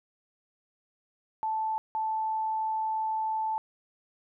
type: tone bursts at uneven times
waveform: sine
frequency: 877 Hz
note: A5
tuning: 6 cents flat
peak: -27 dBFS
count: 2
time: 1.43-1.78 / 1.95-3.58 s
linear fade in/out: 0 ms
effects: none